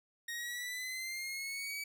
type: linear sweep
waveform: sawtooth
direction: up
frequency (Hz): 1864.7 to 2292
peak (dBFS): -35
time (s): 0.28-1.84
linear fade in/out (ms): 5
effects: none